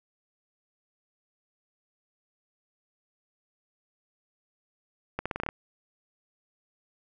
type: accelerating click train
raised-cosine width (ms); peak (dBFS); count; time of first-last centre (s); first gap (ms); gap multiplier
0.5; -15; 8; 5.19-5.489; 66; 0.85
effects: none